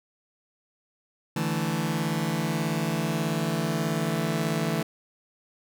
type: chord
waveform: sawtooth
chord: D suspended second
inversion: none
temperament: just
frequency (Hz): 146.83 / 165.19 / 220.2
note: D3 / E3 / A3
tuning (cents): 0 / +4 / +2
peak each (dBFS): -27 / -24 / -26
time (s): 1.36-4.83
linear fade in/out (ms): 5
effects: none